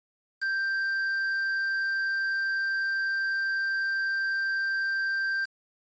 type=tone with quantisation; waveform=triangle; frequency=1574 Hz; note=G6; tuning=7 cents sharp; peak=-24 dBFS; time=0.41-5.46 s; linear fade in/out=20 ms; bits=6; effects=resampled to 16000 Hz